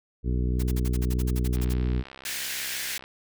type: harmonic tone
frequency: 61.74 Hz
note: B1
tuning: in tune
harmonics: 1 / 2 / 3 / 4 / 5 / 6 / 7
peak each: -24 / -30 / -34 / -36 / -38 / -40 / -41 dBFS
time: 0.23-2.04 s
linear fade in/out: 50 ms
type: noise bursts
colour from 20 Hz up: white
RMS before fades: -38 dBFS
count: 14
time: 0.59-1.735 s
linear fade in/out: 10 ms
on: 40 ms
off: 45 ms
type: click train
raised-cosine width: 0.3 ms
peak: -26 dBFS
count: 98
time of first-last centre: 1.57-3.04 s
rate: 66 Hz
type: high-pass noise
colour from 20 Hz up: pink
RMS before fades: -32 dBFS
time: 2.25-2.98 s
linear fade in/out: 5 ms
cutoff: 1500 Hz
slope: 96 dB/octave
effects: none